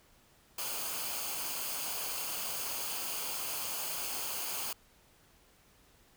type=noise with comb filter; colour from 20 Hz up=white; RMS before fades=-37 dBFS; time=0.58-4.73 s; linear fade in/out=5 ms; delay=0.53 ms; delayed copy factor=-0.55; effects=pink hiss -64 dBFS RMS until 6.16 s